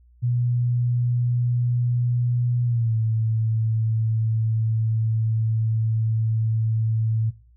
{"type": "tone with pitch glide", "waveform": "sine", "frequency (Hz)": [121.5, 111.42], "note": ["B2", "A2"], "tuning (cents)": [-28, 22], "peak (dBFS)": -19, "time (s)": [0.22, 7.31], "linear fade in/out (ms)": 20, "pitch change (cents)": -150, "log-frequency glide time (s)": [2.64, 2.95], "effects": ["noise-tail reverb RT60 0.4 s tail -20 dB re dry", "added 60 Hz sine -51 dBFS peak until 7.56 s"]}